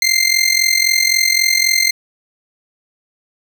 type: tone with amplitude modulation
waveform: 20% pulse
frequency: 2093 Hz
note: C7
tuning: in tune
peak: -3 dBFS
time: 0.02-1.91 s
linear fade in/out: 2 ms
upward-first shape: sine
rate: 43.8 Hz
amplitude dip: 80%
effects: none